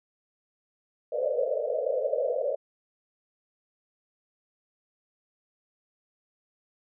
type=band-pass noise; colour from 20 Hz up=pink; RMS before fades=-28 dBFS; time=1.12-2.56 s; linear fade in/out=10 ms; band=470 to 630 Hz; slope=96 dB/octave; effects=none